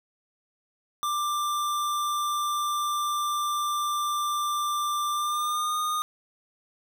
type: tone with pitch glide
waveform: square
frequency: 1184 to 1227.9 Hz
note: D6 to D#6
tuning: +14 to -23 cents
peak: -26 dBFS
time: 1.03-6.02 s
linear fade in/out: 0 ms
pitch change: +63 cents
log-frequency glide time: 5.12-5.77 s
effects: none